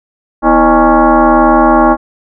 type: tone with frequency modulation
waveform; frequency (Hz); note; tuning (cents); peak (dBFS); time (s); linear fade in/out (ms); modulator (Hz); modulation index
sine; 246.9; B3; 0; -4; 0.42-1.97; 50; 286; 3.4
effects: none